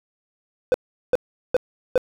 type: tone bursts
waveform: triangle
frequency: 505 Hz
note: B4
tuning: 39 cents sharp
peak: -11 dBFS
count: 4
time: 0.72-1.978 s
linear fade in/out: 0 ms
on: 22 ms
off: 390 ms
effects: none